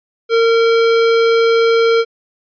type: tone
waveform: square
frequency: 458.4 Hz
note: A#4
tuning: 29 cents flat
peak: -10 dBFS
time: 0.29-2.05 s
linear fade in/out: 50 ms
effects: resampled to 11025 Hz